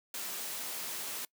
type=noise; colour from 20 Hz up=white; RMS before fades=-39 dBFS; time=0.14-1.25 s; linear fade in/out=2 ms; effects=noise-tail reverb RT60 0.1 s tail -24 dB re dry + high-pass 200 Hz 12 dB/octave